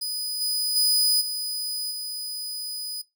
sawtooth tone with level steps, 4978 Hz, D#8, in tune, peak -24 / -20 / -15 / -24 / -27 dBFS, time 0.01-3.02 s, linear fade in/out 10 ms, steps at 0.4 / 0.75 / 1.2 / 1.9 s, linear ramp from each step 20 ms, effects noise-tail reverb RT60 0.2 s tail -21 dB re dry

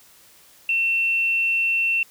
sine tone, 2700 Hz, E7, 41 cents sharp, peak -18 dBFS, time 0.69-2.03 s, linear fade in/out 2 ms, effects white hiss -52 dBFS RMS until 2.1 s

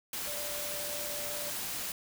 sine tone in noise, 587.3 Hz, D5, in tune, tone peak -42 dBFS, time 0.27-1.5 s, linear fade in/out 2 ms, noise white, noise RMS -37 dBFS, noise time 0.13-1.92 s, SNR -8 dB, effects none

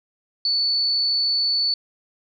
sine tone, 4467 Hz, C#8, 12 cents sharp, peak -18 dBFS, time 0.45-1.74 s, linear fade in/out 2 ms, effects none

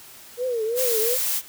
sine tone with vibrato, 471.8 Hz, A#4, 21 cents sharp, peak -22 dBFS, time 0.37-1.18 s, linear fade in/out 50 ms, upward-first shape triangle, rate 2.8 Hz, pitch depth 170 cents each way
blue noise, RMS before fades -24 dBFS, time 0.75-1.42 s, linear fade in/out 50 ms
effects white hiss -45 dBFS RMS until 1.48 s

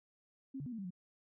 sine tone with pitch steps, 268 / 142.9 / 248.6 / 225.7 / 195.1 / 179.8 Hz, C4 / D3 / B3 / A3 / G3 / F#3, +42 / -47 / +12 / +44 / -8 / -49 cents, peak -40 dBFS, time 0.54-0.906 s, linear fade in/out 10 ms, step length 61 ms, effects none

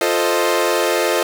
sawtooth chord, F dominant seventh, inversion none, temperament equal, 349.2 / 440 / 523.3 / 622.3 Hz, F4 / A4 / C5 / Eb5, 0 / 0 / 0 / 0 cents, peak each -17 dBFS, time 0.01-1.23 s, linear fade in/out 2 ms, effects none

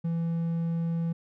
triangle tone, 166.8 Hz, E3, 21 cents sharp, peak -24 dBFS, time 0.04-1.13 s, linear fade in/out 10 ms, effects none

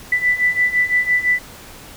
sine beating tone pair, 1980 / 1985.9 Hz, B6 / B6, +4 / +9 cents, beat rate 5.9 Hz, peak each -19 / -16 dBFS, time 0.12-1.39 s, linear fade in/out 5 ms, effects pink hiss -39 dBFS RMS until 1.96 s

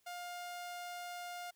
sawtooth tone, 707 Hz, F5, 21 cents sharp, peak -39 dBFS, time 0.06-1.51 s, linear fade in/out 10 ms, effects white hiss -75 dBFS RMS until 1.55 s

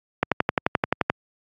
click train, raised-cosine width 0.5 ms, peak -3 dBFS, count 11, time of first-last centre 0.23-1.1 s, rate 11.5 Hz, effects high-pass 100 Hz 12 dB/octave + AAC 64 kbps

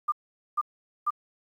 sine tone bursts, 1200 Hz, D6, 37 cents sharp, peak -22 dBFS, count 3, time 0.08-1.106 s, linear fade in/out 10 ms, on 42 ms, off 450 ms, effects 10-bit

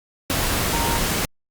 sine tone in noise, 927 Hz, A#5, 10 cents flat, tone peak -25 dBFS, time 0.73-0.98 s, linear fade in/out 0 ms, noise pink, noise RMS -22 dBFS, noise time 0.3-1.25 s, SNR -6 dB, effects Opus 48 kbps

